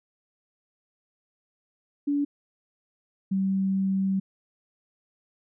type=tone pair in turn; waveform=sine; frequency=286.8 / 192.58 Hz; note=D4 / G3; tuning=-41 / -30 cents; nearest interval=perfect fifth; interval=689 cents; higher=first; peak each=-22 / -22 dBFS; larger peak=neither; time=2.07-2.25 / 3.31-4.2 s; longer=second; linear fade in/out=10 ms; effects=none